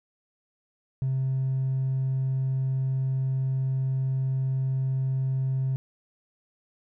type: tone with hard clipping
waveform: sine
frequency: 132.3 Hz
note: C3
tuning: 20 cents sharp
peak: -24 dBFS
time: 1.02-5.76 s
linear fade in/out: 0 ms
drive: 1 dB
effects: none